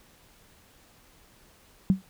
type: tone with exponential decay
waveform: sine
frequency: 190 Hz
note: F#3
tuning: 46 cents sharp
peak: -13 dBFS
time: 1.9-2.02 s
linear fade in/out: 0 ms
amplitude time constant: 25 ms
effects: pink hiss -58 dBFS RMS until 2.09 s